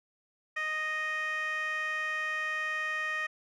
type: tone with band-pass filter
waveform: 15% pulse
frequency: 621 Hz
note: D#5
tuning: 3 cents flat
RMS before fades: -33 dBFS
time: 0.56-3.27 s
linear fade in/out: 10 ms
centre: 1900 Hz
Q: 2.6
effects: none